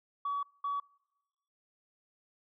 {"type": "tone bursts at uneven times", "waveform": "sine", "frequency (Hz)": 1135, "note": "C#6", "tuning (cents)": 41, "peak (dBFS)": -30, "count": 2, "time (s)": [[0.25, 0.43], [0.64, 0.8]], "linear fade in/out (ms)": 5, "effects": ["noise-tail reverb RT60 1.0 s tail -26 dB re dry", "tanh soft clip ceiling -27 dBFS"]}